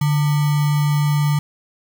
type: tone with sample-and-hold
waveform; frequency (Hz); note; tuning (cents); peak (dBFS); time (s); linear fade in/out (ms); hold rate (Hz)
sine; 146.9; D3; +1; -14; 0.01-1.39; 5; 1050
effects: none